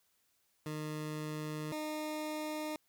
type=tone pair in turn; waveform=20% pulse; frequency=153.2 / 306.4 Hz; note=D#3 / D#4; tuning=-27 / -27 cents; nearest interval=octave; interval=1200 cents; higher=second; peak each=-33 / -32 dBFS; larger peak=second; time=0.66-1.72 / 1.72-2.76 s; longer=first; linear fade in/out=2 ms; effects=white hiss -75 dBFS RMS until 2.88 s